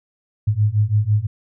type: beating tone pair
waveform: sine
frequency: 102.6 / 108.6 Hz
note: G#2 / A2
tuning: -21 / -22 cents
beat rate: 6 Hz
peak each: -18 / -17 dBFS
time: 0.47-1.27 s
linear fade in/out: 10 ms
effects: none